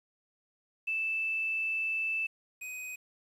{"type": "tone pair in turn", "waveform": ["sine", "square"], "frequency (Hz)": [2639, 2507], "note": ["E7", "D#7"], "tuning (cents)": [1, 12], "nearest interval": "minor second", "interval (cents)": 89, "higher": "first", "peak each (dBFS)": [-29, -39], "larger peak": "first", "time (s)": [[0.87, 2.27], [2.61, 2.96]], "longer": "first", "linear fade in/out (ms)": 10, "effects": ["resampled to 32000 Hz", "10-bit"]}